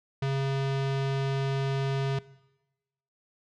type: tone with low-pass filter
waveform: square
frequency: 136.3 Hz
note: C#3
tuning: 29 cents flat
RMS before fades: -28 dBFS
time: 0.22-2.19 s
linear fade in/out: 5 ms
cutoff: 4000 Hz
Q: 0.99
effects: noise-tail reverb RT60 1.0 s tail -20 dB re dry